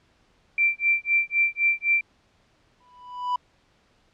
sine tone with tremolo, 2352 Hz, D7, 2 cents sharp, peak -16 dBFS, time 0.58-2.01 s, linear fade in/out 2 ms, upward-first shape sine, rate 3.9 Hz, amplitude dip 100%
triangle tone with exponential growth, 990 Hz, B5, 4 cents sharp, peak -18 dBFS, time 2.8-3.36 s, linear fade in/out 5 ms, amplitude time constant 120 ms
effects pink hiss -63 dBFS RMS until 4.13 s + low-pass 5000 Hz 12 dB/octave

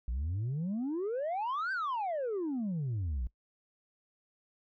sine exponential two-way sweep, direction up then down, 55 to 1587 to 55 Hz, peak -29 dBFS, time 0.08-3.27 s, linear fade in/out 0 ms, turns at 1.72 s, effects noise-tail reverb RT60 0.1 s tail -22 dB re dry + tanh soft clip ceiling -30 dBFS

